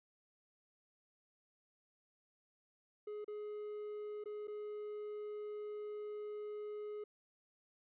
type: tone with dropouts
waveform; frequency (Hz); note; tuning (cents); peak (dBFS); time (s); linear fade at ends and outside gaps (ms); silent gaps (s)
triangle; 419.7; G#4; +18; -40; 3.07-7.04; 5; 3.245-3.279 / 4.24-4.257 / 4.473-4.48
effects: resampled to 8000 Hz